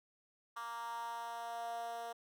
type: tone with high-pass filter sweep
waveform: 10% pulse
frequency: 233.1 Hz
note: A#3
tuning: in tune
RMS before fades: -43 dBFS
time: 0.56-2.13 s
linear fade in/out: 10 ms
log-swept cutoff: 1100 to 590 Hz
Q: 5.1
effects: none

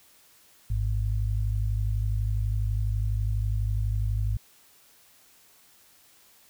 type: tone pair together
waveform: sine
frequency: 52.1 / 104.2 Hz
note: G#1 / G#2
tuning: +6 / +6 cents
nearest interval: octave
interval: 1200 cents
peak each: -26 / -27 dBFS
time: 0.7-4.37 s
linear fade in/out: 5 ms
effects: white hiss -58 dBFS RMS until 6.49 s

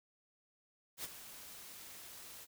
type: noise with ADSR envelope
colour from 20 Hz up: white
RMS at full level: -41 dBFS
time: 0.97-2.47 s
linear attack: 70 ms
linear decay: 29 ms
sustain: -11 dB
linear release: 42 ms
effects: none

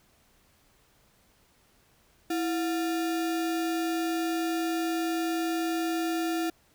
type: tone with sample-and-hold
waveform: sine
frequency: 329.6 Hz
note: E4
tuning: in tune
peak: -26 dBFS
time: 2.3-6.5 s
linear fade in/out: 5 ms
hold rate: 1050 Hz
effects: pink hiss -64 dBFS RMS until 6.74 s

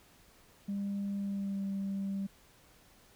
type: tone with pitch glide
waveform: sine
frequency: 200 to 196.11 Hz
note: G3 to G3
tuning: +35 to +1 cents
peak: -31 dBFS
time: 0.68-2.27 s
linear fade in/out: 10 ms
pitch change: -34 cents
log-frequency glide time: 1.15-1.66 s
effects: tanh soft clip ceiling -30 dBFS + pink hiss -62 dBFS RMS until 3.15 s

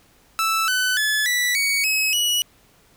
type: tone with pitch steps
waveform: sawtooth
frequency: 1318.5 / 1505.8 / 1719.8 / 1964.1 / 2243 / 2562 / 2926 Hz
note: E6 / F#6 / A6 / B6 / C#7 / E7 / F#7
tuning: 0 / +30 / -40 / -10 / +20 / -50 / -20 cents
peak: -15 dBFS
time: 0.39-2.42 s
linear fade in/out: 0 ms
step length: 290 ms
effects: pink hiss -56 dBFS RMS until 2.96 s

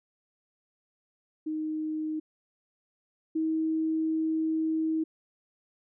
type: tone pair in turn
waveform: sine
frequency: 311.1 / 318.4 Hz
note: D#4 / D#4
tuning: 0 / +40 cents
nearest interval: unison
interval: 40 cents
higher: second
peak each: -29 / -25 dBFS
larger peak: second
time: 1.46-2.2 / 3.35-5.04 s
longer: second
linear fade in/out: 10 ms
effects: none

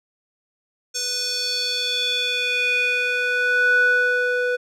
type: tone with band-pass filter sweep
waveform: square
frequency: 493.9 Hz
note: B4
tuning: in tune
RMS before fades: -21 dBFS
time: 0.94-4.57 s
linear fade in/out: 20 ms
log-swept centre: 6100 to 1000 Hz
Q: 4
effects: none

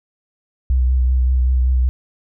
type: tone with vibrato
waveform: sine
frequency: 63.4 Hz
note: B1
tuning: 46 cents sharp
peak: -12 dBFS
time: 0.7-1.89 s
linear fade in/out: 0 ms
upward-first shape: triangle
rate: 5.2 Hz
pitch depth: 35 cents each way
effects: none

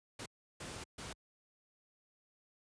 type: noise bursts at uneven times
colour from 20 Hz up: pink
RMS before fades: -45 dBFS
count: 3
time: 0.19-0.26 / 0.6-0.84 / 0.98-1.13 s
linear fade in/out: 5 ms
effects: high-pass 60 Hz 12 dB/octave + resampled to 22050 Hz

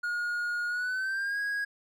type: tone with pitch glide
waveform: triangle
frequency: 1435 to 1648.4 Hz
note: F6 to G#6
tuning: +47 to -13 cents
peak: -27 dBFS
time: 0.03-1.65 s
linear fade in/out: 10 ms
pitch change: +240 cents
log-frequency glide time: 0.68-1.39 s
effects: none

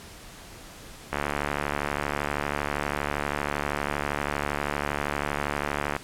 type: click train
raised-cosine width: 0.5 ms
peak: -11 dBFS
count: 352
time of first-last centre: 1.13-5.965 s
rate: 72.6 Hz
effects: pink hiss -45 dBFS RMS until 6.03 s + low-pass 12000 Hz 12 dB/octave

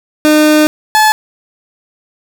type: tone pair in turn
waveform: 30% pulse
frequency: 304.8 / 862.1 Hz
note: D#4 / A5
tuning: -36 / -36 cents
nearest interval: octave + tritone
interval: 1800 cents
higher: second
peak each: -3 dBFS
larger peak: neither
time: 0.25-0.67 / 0.95-1.12 s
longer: first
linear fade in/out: 0 ms
effects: 7-bit

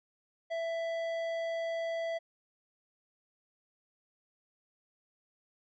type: tone with tanh clipping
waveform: sine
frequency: 663 Hz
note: E5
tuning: 10 cents sharp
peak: -34 dBFS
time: 0.5-2.19 s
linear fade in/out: 20 ms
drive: 12 dB
effects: none

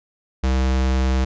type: tone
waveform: square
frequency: 65 Hz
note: C2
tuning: 11 cents flat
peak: -17 dBFS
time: 0.43-1.25 s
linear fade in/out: 10 ms
effects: resampled to 16000 Hz

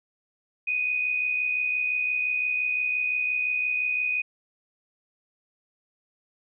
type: tone with amplitude modulation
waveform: sine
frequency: 2489 Hz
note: D#7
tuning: in tune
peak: -21 dBFS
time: 0.67-4.22 s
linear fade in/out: 10 ms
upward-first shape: sine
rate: 65.8 Hz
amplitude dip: 50%
effects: none

